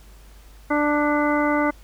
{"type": "harmonic tone with a mistuned harmonic", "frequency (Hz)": 295.3, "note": "D4", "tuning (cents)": 10, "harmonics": [1, 2, 3, 4, 5, 7], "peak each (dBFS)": [-21, -24, -26, -27, -28, -29], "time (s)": [0.7, 1.71], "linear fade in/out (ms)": 10, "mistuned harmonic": 7, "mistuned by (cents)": -31, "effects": ["added 50 Hz sine -44 dBFS peak until 1.83 s", "pink hiss -53 dBFS RMS until 1.83 s"]}